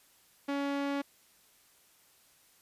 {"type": "tone with low-pass filter", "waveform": "sawtooth", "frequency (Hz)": 281.2, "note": "C#4", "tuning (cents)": 25, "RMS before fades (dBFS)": -33, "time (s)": [0.48, 1.02], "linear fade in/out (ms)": 10, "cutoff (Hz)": 3700, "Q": 0.62, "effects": ["white hiss -64 dBFS RMS until 2.61 s", "resampled to 32000 Hz"]}